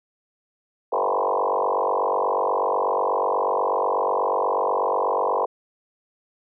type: tone with frequency modulation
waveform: sine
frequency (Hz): 740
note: F#5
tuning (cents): 0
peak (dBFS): -19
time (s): 0.92-5.46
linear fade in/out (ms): 10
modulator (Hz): 48.2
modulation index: 6.5
effects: none